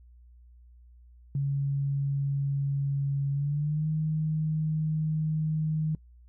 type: tone with pitch glide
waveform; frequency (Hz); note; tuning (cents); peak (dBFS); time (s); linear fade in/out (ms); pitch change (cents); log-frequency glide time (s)
sine; 139.6 to 155.79; C#3 to D#3; +13 to +3; -25; 1.35-5.95; 2; +190; 3.32-3.88
effects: noise-tail reverb RT60 0.1 s tail -23 dB re dry + added 60 Hz sine -51 dBFS peak until 6.28 s